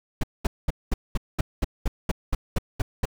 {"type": "noise bursts", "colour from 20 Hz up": "brown", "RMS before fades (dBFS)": -21, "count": 13, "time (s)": [0.21, 3.055], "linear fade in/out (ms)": 5, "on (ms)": 25, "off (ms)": 210, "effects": []}